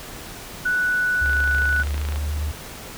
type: tone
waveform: sine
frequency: 1480 Hz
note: F#6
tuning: in tune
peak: -18 dBFS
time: 0.65-1.83 s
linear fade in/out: 10 ms
type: tone with pitch glide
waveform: sine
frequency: 69.3 to 75.14 Hz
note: C#2 to D2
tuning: 0 to +40 cents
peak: -22 dBFS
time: 1.21-2.52 s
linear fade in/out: 10 ms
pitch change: +140 cents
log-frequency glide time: 1.4-2.33 s
type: click train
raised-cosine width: 0.3 ms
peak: -17 dBFS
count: 26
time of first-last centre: 1.26-2.159 s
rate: 27.8 Hz
effects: pink hiss -37 dBFS RMS until 2.97 s